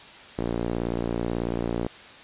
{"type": "tone with band-pass filter", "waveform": "sawtooth", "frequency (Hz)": 58.27, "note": "A#1", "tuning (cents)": 0, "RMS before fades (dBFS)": -28, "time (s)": [0.38, 1.87], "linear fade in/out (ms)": 5, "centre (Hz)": 370, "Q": 1.1, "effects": ["white hiss -45 dBFS RMS until 2.23 s", "resampled to 8000 Hz"]}